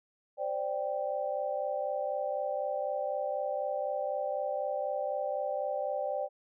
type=chord; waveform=sine; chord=C suspended second; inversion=none; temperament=equal; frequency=523.3 / 587.3 / 784 Hz; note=C5 / D5 / G5; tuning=0 / 0 / 0 cents; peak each=-36 / -33 / -36 dBFS; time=0.37-6.29 s; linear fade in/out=50 ms; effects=none